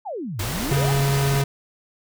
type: exponential two-way sweep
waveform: sine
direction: down then up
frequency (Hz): 919 to 90.8 to 919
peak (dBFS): -27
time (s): 0.05-0.93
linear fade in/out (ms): 20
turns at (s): 0.41
type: noise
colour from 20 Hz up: pink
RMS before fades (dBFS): -28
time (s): 0.39-1.42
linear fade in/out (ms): 5
type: tone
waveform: square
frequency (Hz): 138.59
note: C#3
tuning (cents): 0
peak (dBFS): -19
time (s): 0.71-1.44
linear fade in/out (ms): 5
effects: none